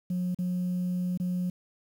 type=tone with dropouts; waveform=sine; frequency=180 Hz; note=F#3; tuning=47 cents flat; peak=-25 dBFS; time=0.1-1.5 s; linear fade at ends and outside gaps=5 ms; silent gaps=0.347-0.387 / 1.175-1.199 s; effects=tanh soft clip ceiling -24 dBFS + 9-bit